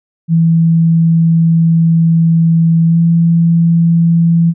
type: tone with pitch glide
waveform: sine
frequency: 164.9 to 167.49 Hz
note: E3 to E3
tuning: +1 to +28 cents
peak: -6 dBFS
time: 0.28-4.54 s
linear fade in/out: 50 ms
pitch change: +27 cents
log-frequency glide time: 2.86-2.99 s
effects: none